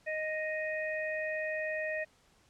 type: harmonic tone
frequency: 622.3 Hz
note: D#5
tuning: in tune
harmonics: 1 / 3 / 4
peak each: -35 / -36 / -42 dBFS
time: 0.06-2.05 s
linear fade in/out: 20 ms
effects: pink hiss -66 dBFS RMS until 2.49 s + low-pass 9000 Hz 12 dB/octave